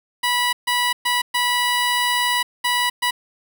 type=tone bursts at uneven times; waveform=15% pulse; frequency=979 Hz; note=B5; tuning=15 cents flat; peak=-11 dBFS; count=6; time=0.23-0.53 / 0.67-0.93 / 1.05-1.22 / 1.34-2.43 / 2.64-2.9 / 3.02-3.11 s; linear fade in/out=10 ms; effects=7-bit